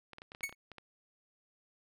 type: clicks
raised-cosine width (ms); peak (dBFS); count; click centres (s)
0.3; -32; 11; 0.133 / 0.184 / 0.219 / 0.319 / 0.349 / 0.408 / 0.439 / 0.494 / 0.526 / 0.717 / 0.783
type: tone with exponential decay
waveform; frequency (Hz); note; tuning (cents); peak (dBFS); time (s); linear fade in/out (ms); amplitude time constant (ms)
45% pulse; 2217; C#7; 0; -30; 0.43-0.55; 5; 24
effects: none